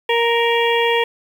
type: harmonic tone with a mistuned harmonic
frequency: 466.8 Hz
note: A#4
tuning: 2 cents sharp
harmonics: 1 / 2 / 4 / 5 / 6 / 7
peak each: -17 / -20 / -23 / -24 / -25 / -25 dBFS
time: 0.09-1.04 s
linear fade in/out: 5 ms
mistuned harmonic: 7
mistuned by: +23 cents
effects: 7-bit